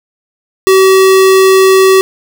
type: tone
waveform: square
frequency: 381.2 Hz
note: G4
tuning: 48 cents flat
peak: -4 dBFS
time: 0.67-2.01 s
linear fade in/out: 0 ms
effects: none